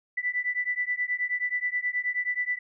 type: beating tone pair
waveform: sine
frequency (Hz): 1975.5 / 1984.9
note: B6 / B6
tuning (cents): 0 / +8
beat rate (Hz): 9.4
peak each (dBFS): -29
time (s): 0.17-2.59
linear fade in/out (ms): 10
effects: none